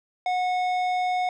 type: tone with tanh clipping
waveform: sine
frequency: 730 Hz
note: F#5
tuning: 24 cents flat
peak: -24 dBFS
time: 0.26-1.29 s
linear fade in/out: 2 ms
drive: 12 dB
effects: none